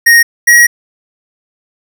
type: tone pair in turn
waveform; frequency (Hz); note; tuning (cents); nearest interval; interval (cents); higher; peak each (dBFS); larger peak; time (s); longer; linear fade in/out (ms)
square; 1864.7 / 1901.7; A#6 / A#6; 0 / +34; unison; 34; second; -3; neither; 0.06-0.23 / 0.47-0.67; second; 10
effects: none